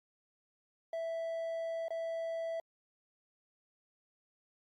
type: tone with dropouts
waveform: triangle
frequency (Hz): 659.3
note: E5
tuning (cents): 0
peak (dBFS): -33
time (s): 0.93-2.6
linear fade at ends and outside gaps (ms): 2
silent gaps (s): 1.883-1.905
effects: Opus 48 kbps